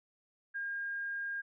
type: tone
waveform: sine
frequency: 1615 Hz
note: G#6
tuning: 49 cents flat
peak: -35 dBFS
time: 0.54-1.42 s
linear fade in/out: 20 ms
effects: none